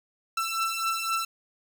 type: beating tone pair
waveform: sawtooth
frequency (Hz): 1333 / 1336.9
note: E6 / E6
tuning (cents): +19 / +24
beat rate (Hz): 3.9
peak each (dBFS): -27 / -25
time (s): 0.37-1.25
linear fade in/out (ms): 5
effects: none